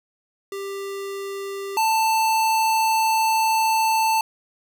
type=tone pair in turn; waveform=square; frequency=394.9 / 886.5 Hz; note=G4 / A5; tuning=+13 / +13 cents; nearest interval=octave + major second; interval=1400 cents; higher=second; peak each=-29 / -18 dBFS; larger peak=second; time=0.52-1.77 / 1.77-4.21 s; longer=second; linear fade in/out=2 ms; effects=none